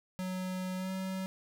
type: tone with pitch glide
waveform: square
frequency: 185 to 189 Hz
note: F#3 to F#3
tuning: 0 to +37 cents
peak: -35 dBFS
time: 0.19-1.26 s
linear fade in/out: 0 ms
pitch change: +37 cents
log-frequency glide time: 0.77-0.91 s
effects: 12-bit